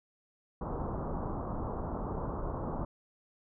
pink low-pass noise, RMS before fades -36 dBFS, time 0.61-2.85 s, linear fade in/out 5 ms, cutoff 1200 Hz, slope 48 dB/octave, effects none

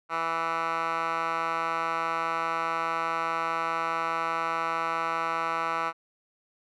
10% pulse tone with band-pass filter, 164.81 Hz, E3, in tune, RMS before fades -29 dBFS, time 0.09-5.93 s, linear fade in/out 50 ms, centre 1400 Hz, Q 4.9, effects none

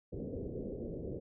white low-pass noise, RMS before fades -41 dBFS, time 0.12-1.2 s, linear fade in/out 10 ms, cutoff 510 Hz, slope 48 dB/octave, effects none

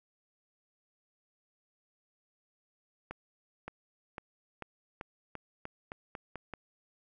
accelerating click train, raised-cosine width 0.5 ms, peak -25 dBFS, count 11, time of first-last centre 3.11-6.537 s, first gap 570 ms, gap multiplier 0.88, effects none

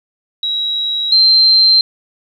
sine tone pair in turn, 3863 / 4134 Hz, B7 / C8, -39 / -22 cents, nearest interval minor second, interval 117 cents, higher second, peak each -15 / -6 dBFS, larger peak second, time 0.43-1.12 / 1.12-1.81 s, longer neither, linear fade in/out 2 ms, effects 8-bit

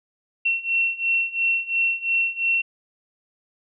sine beating tone pair, 2715 / 2717.9 Hz, F7 / F7, -50 / -48 cents, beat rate 2.9 Hz, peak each -24 / -22 dBFS, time 0.45-2.62 s, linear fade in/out 10 ms, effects none

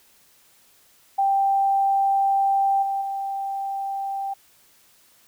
sine tone with level steps, 786 Hz, G5, 4 cents sharp, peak -17 / -22 / -25 dBFS, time 1.18-4.34 s, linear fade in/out 10 ms, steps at 2.82 / 3.01 s, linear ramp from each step 10 ms, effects white hiss -57 dBFS RMS until 5.27 s

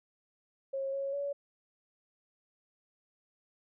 sine tone with pitch steps, 542 / 550 / 566 Hz, C#5 / C#5 / C#5, -39 / -14 / +36 cents, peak -32 dBFS, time 0.73-1.33 s, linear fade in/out 10 ms, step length 200 ms, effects none

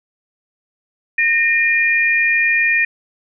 sine tone pair together, 1840.5 / 2413 Hz, A#6 / D7, -23 / +46 cents, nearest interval perfect fourth, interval 469 cents, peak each -15 dBFS, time 1.18-2.85 s, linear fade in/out 5 ms, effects none

